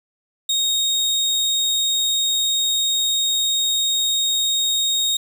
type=tone; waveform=30% pulse; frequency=3729 Hz; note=A#7; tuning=in tune; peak=-15 dBFS; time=0.49-5.17 s; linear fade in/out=5 ms; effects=none